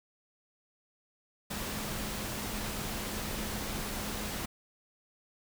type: tone in noise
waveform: sine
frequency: 210 Hz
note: G#3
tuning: 19 cents sharp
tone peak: -43 dBFS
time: 1.5-4.46 s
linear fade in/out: 10 ms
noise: pink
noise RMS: -37 dBFS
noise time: 1.5-4.46 s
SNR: -9 dB
effects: none